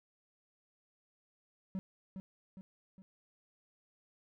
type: tone with echo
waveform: triangle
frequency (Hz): 189.8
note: F#3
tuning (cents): +44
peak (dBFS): -33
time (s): 1.75-1.79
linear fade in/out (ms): 0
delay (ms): 410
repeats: 3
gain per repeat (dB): -6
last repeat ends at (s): 3.02
effects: none